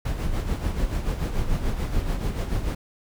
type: noise with tremolo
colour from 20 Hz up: brown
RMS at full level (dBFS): -23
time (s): 0.05-2.75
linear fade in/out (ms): 5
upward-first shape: sine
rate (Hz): 6.9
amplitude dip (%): 55
effects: none

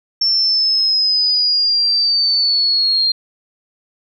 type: linear sweep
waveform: sine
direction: down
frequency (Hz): 5420 to 4191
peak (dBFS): -12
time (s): 0.21-3.12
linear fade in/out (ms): 5
effects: none

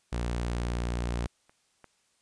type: tone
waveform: sawtooth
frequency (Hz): 59.3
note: A#1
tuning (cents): +30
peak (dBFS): -25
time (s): 0.12-1.27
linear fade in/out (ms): 10
type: clicks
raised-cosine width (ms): 0.5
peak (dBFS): -41 / -33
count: 2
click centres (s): 1.495 / 1.843
effects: white hiss -70 dBFS RMS until 2.21 s + resampled to 22050 Hz

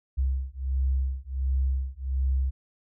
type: beating tone pair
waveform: sine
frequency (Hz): 65.41 / 66.81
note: C2 / C2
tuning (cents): 0 / +37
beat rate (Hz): 1.4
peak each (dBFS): -27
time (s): 0.17-2.51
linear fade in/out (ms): 20
effects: none

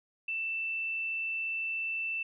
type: tone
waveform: sine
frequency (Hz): 2663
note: E7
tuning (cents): +17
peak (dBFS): -31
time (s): 0.28-2.23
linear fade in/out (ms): 5
effects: none

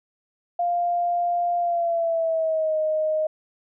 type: tone with pitch glide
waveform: sine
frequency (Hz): 698.5 to 622.3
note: F5 to D#5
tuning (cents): 0 to 0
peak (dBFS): -20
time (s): 0.59-3.27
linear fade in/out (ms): 5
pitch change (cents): -200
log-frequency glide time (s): 1.59-2.78
effects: none

